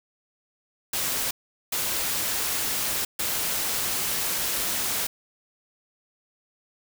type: noise bursts at uneven times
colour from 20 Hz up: white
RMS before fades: -27 dBFS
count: 3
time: 0.93-1.31 / 1.72-3.05 / 3.19-5.07 s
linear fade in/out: 5 ms
effects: none